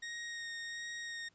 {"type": "tone with vibrato", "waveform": "sawtooth", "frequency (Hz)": 1864.7, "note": "A#6", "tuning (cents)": 0, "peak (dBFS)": -37, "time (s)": [0.02, 1.29], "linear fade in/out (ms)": 10, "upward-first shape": "sine", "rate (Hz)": 1.4, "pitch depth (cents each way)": 12, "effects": ["pink hiss -72 dBFS RMS until 1.34 s", "resampled to 16000 Hz"]}